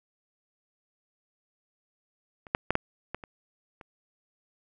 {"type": "clicks", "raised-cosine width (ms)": 0.5, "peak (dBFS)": [-30, -8, -9, -9, -18, -27, -30], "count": 7, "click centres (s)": [2.468, 2.549, 2.706, 2.754, 3.146, 3.238, 3.812], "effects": []}